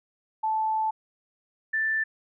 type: tone pair in turn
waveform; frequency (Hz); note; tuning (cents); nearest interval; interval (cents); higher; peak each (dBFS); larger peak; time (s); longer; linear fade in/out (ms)
sine; 875 / 1767.3; A5 / A6; -10 / +7; octave; 1217; second; -23; neither; 0.43-0.91 / 1.73-2.04; first; 10
effects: none